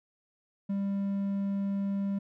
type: tone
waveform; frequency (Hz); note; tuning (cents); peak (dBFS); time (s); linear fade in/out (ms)
triangle; 198.1; G3; +18; -26; 0.69-2.19; 10
effects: none